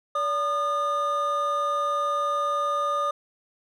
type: tone pair together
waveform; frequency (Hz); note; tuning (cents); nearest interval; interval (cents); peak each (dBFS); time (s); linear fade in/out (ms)
triangle; 575 / 1218.4; D5 / D#6; -37 / -37; octave + minor second; 1300; -27 / -22; 0.15-3.11; 5
effects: none